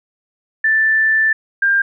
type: tone pair in turn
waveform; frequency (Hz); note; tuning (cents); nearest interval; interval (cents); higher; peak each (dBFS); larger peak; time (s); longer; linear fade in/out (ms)
sine; 1765 / 1596.9; A6 / G6; +5 / +32; major second; 173; first; -11; neither; 0.64-1.33 / 1.62-1.82; first; 5
effects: none